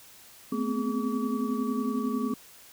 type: tone cluster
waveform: sine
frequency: 219.9 / 250.7 / 261.7 / 418.4 / 1142 Hz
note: A3 / B3 / C4 / G#4 / D6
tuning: -1 / +26 / 0 / +13 / -49 cents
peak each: -31 / -30 / -34 / -36 / -37 dBFS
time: 0.52-2.34 s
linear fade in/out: 5 ms
effects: white hiss -52 dBFS RMS until 2.72 s